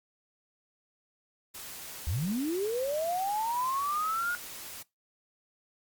white noise, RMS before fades -43 dBFS, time 1.54-4.83 s, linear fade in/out 10 ms
sine linear sweep, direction up, 65.41 to 1448 Hz, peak -28 dBFS, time 2.07-4.35 s, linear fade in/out 0 ms
effects noise-tail reverb RT60 0.2 s tail -21 dB re dry + Opus 48 kbps

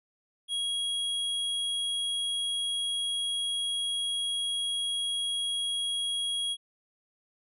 square tone, 3300 Hz, G#7, 12 cents flat, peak -29 dBFS, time 0.48-6.57 s, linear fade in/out 50 ms, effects resampled to 32000 Hz

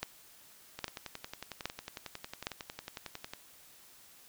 two click trains, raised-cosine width 0.2 ms, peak -16 / -23 dBFS, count 4 / 29, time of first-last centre 0.03-2.469 / 0.79-3.335 s, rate 1.23 / 11 Hz, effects white hiss -58 dBFS RMS until 4.28 s

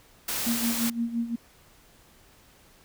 white noise, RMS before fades -30 dBFS, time 0.28-0.9 s, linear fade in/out 5 ms
sine tone with tremolo, 233.3 Hz, A#3, 2 cents sharp, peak -23 dBFS, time 0.46-1.36 s, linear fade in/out 10 ms, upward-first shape sine, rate 5.8 Hz, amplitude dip 75%
effects pink hiss -57 dBFS RMS until 2.84 s

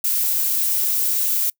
violet noise, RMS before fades -20 dBFS, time 0.04-1.5 s, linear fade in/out 5 ms, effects noise-tail reverb RT60 0.1 s tail -26 dB re dry

